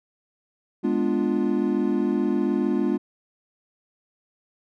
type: chord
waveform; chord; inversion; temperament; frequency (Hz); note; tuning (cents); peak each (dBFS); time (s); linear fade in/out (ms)
triangle; G# diminished seventh; none; equal; 207.7 / 246.9 / 293.7 / 349.2; G#3 / B3 / D4 / F4; 0 / 0 / 0 / 0; -24; 0.83-2.98; 20
effects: none